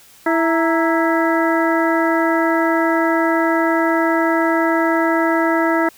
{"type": "harmonic tone with a mistuned harmonic", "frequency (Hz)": 329.6, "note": "E4", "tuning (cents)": 0, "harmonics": [1, 2, 3, 4, 5, 6], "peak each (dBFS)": [-17, -20, -22, -23, -24, -25], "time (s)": [0.26, 5.89], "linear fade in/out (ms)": 5, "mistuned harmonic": 3, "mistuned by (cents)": -100, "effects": ["white hiss -47 dBFS RMS until 5.97 s"]}